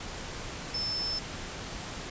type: tone in noise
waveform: sine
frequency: 5274 Hz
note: E8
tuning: in tune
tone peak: -30 dBFS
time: 0.74-1.19 s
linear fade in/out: 5 ms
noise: pink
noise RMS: -39 dBFS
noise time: 0-2.1 s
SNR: +6 dB
effects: resampled to 16000 Hz